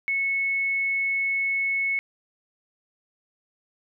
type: tone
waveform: sine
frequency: 2200 Hz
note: C#7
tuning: 14 cents flat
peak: -22 dBFS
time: 0.08-1.99 s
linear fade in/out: 0 ms
effects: none